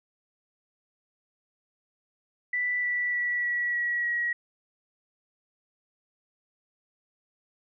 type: tone with pitch steps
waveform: sine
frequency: 1975.5 / 1961.9 / 1948.3 / 1934.8 / 1921.5 / 1908.2 Hz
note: B6 / B6 / B6 / B6 / B6 / A#6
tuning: 0 / -12 / -24 / -36 / -48 / +40 cents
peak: -25 dBFS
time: 2.53-4.33 s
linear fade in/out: 5 ms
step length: 300 ms
effects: none